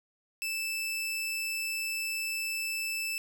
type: tone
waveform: sawtooth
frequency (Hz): 2637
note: E7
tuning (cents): 0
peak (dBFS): -28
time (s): 0.42-3.18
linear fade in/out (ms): 0
effects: none